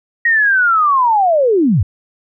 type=linear sweep; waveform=sine; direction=down; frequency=1895 to 73.42 Hz; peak=-9 dBFS; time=0.25-1.83 s; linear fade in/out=5 ms; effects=none